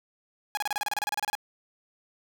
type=tone bursts; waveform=sawtooth; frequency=830.6 Hz; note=G#5; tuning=in tune; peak=-23 dBFS; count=16; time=0.55-1.352 s; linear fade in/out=0 ms; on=22 ms; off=30 ms; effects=9-bit